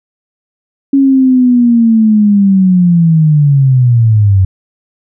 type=linear sweep; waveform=sine; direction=down; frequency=277.2 to 92.5 Hz; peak=-4 dBFS; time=0.93-4.45 s; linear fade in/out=5 ms; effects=none